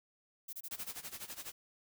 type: noise bursts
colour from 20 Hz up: violet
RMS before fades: -44 dBFS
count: 6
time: 0.48-0.916 s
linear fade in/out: 10 ms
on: 51 ms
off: 26 ms
type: noise with tremolo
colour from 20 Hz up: white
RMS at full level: -43 dBFS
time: 0.71-1.52 s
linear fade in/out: 2 ms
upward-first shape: sine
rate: 12 Hz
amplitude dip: 85%
effects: none